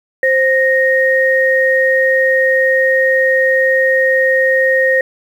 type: tone pair together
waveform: sine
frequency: 524.9 / 1861 Hz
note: C5 / A#6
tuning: +5 / -3 cents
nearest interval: octave + minor seventh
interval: 2192 cents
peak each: -12 dBFS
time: 0.23-5.01 s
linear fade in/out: 2 ms
effects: 7-bit